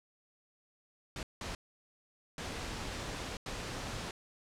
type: noise bursts at uneven times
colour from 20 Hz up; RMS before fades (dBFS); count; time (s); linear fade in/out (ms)
pink; -40; 4; 1.16-1.23 / 1.41-1.55 / 2.38-3.37 / 3.46-4.11; 2
effects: low-pass 7000 Hz 12 dB/octave